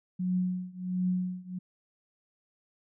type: tone with tremolo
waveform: sine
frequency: 182.4 Hz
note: F#3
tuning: 24 cents flat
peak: -24 dBFS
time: 0.19-1.59 s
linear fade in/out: 10 ms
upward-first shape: triangle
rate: 1.4 Hz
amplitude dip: 95%
effects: none